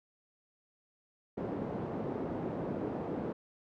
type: band-pass noise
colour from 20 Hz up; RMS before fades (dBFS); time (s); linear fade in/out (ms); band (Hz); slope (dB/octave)
pink; -37; 1.37-3.33; 10; 190 to 540; 12
effects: none